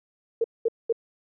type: tone bursts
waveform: sine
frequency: 457.9 Hz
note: A#4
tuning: 31 cents flat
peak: -19 dBFS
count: 3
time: 0.41-0.926 s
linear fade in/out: 5 ms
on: 32 ms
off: 210 ms
effects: none